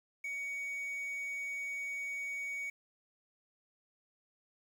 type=tone with quantisation; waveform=triangle; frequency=2245 Hz; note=C#7; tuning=21 cents sharp; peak=-35 dBFS; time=0.24-2.7 s; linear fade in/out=5 ms; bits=10; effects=none